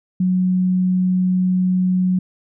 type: tone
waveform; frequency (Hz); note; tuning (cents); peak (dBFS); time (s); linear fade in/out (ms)
sine; 183.7; F#3; -12; -14; 0.2-2.19; 5
effects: none